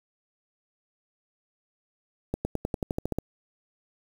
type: accelerating click train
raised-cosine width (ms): 2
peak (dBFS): -14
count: 11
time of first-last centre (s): 2.34-3.186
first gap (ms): 110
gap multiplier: 0.94
effects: 7-bit